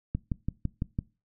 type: click train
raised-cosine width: 5 ms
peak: -16 dBFS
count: 6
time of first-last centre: 0.15-0.989 s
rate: 5.96 Hz
effects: noise-tail reverb RT60 0.3 s tail -22 dB re dry